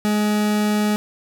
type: tone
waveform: 40% pulse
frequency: 210 Hz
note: G#3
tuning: 19 cents sharp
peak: -16 dBFS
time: 0.05-0.96 s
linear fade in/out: 0 ms
effects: none